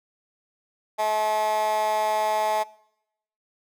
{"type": "tone with high-pass filter", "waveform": "15% pulse", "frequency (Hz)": 214.8, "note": "A3", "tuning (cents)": -41, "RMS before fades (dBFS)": -24, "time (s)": [0.98, 2.64], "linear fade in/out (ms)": 20, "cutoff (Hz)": 760, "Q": 5.9, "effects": ["noise-tail reverb RT60 0.8 s tail -22 dB re dry"]}